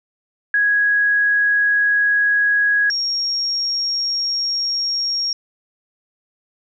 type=tone pair in turn; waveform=sine; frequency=1661 / 5571 Hz; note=G#6 / F8; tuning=0 / -5 cents; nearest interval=octave + major sixth; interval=2095 cents; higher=second; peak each=-13 / -18 dBFS; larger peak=first; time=0.54-2.9 / 2.9-5.33 s; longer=second; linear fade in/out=2 ms; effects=none